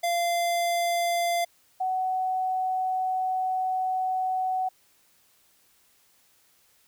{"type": "tone pair in turn", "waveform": ["square", "sine"], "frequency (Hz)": [690, 747.7], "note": ["F5", "F#5"], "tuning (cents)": [-21, 18], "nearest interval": "minor second", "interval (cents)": 139, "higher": "second", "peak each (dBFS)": -24, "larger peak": "neither", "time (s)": [[0.03, 1.45], [1.8, 4.69]], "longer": "second", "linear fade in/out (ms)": 10, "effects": ["white hiss -63 dBFS RMS until 6.87 s"]}